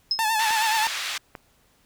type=tone with exponential decay; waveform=sine; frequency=5150 Hz; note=E8; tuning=41 cents flat; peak=-17 dBFS; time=0.11-0.29 s; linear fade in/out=2 ms; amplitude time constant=37 ms
type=tone with vibrato; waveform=sawtooth; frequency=880 Hz; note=A5; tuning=in tune; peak=-17 dBFS; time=0.19-0.87 s; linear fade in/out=0 ms; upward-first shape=sine; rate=9.4 Hz; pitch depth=57 cents each way
type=band-pass noise; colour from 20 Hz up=white; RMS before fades=-30 dBFS; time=0.39-1.18 s; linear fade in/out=5 ms; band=1300 to 3900 Hz; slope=12 dB/octave
type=clicks; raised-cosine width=0.5 ms; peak=-21 dBFS; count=2; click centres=0.508 / 1.352 s
effects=pink hiss -62 dBFS RMS until 1.85 s